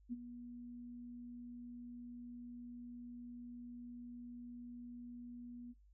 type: tone with ADSR envelope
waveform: sine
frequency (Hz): 241.6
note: B3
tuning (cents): -38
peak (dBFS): -37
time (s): 0.09-5.74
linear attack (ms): 35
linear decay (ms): 29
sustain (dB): -11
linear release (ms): 33
effects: noise-tail reverb RT60 0.2 s tail -23 dB re dry + added 50 Hz sine -63 dBFS peak until 5.93 s